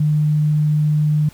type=tone; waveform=sine; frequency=151.2 Hz; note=D#3; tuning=49 cents flat; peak=-13 dBFS; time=0-1.29 s; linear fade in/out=5 ms; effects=pink hiss -47 dBFS RMS until 1.33 s